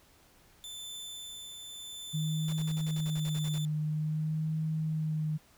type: tone with tremolo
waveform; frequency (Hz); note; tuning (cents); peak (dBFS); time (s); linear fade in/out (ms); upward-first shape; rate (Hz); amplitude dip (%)
sawtooth; 3531; A7; +5; -37; 0.64-3.65; 0; triangle; 0.8; 35
type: tone with vibrato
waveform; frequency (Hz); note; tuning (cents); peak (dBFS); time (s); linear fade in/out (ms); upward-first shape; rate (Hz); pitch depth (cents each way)
sine; 155.1; D#3; -5; -29; 2.13-5.38; 20; sine; 0.49; 27
type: noise bursts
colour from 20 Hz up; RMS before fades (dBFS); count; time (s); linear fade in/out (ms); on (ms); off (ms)
pink; -47; 12; 2.48-3.583; 2; 47; 49
effects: pink hiss -62 dBFS RMS until 5.57 s